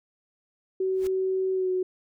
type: tone with pitch glide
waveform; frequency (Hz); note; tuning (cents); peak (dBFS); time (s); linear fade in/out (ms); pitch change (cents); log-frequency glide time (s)
sine; 377.8 to 369.4; F#4 to F#4; +36 to -3; -23; 0.8-1.83; 5; -39; 1.53-1.7
type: noise with exponential growth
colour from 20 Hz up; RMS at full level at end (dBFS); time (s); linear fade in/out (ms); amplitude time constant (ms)
pink; -39; 0.92-1.07; 0; 32
effects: none